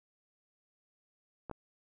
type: clicks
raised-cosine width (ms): 1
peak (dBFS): -27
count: 2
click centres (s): 1.497 / 1.513
effects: none